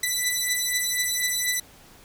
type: beating tone pair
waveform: 10% pulse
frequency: 1983 / 1987.1 Hz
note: B6 / B6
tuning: +7 / +10 cents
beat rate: 4.1 Hz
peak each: -17 dBFS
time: 0.03-1.6 s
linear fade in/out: 5 ms
effects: pink hiss -51 dBFS RMS until 2.04 s